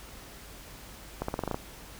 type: accelerating click train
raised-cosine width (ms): 1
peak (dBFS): -16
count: 8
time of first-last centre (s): 1.22-1.544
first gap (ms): 64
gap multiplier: 0.89
effects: added 50 Hz sine -51 dBFS peak until 1.99 s + pink hiss -48 dBFS RMS until 1.99 s